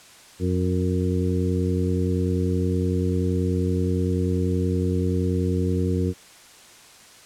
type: harmonic tone with a mistuned harmonic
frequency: 90.5 Hz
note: F#2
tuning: 38 cents flat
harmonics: 1 / 2 / 3 / 4 / 5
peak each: -23 / -26 / -28 / -29 / -30 dBFS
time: 0.39-6.14 s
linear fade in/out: 50 ms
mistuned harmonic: 5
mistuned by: +30 cents
effects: white hiss -48 dBFS RMS until 7.25 s + low-pass 9000 Hz 12 dB/octave